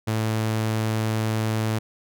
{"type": "tone", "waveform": "sawtooth", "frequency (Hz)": 110, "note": "A2", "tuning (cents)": 0, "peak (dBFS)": -18, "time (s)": [0.07, 1.79], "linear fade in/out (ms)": 10, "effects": []}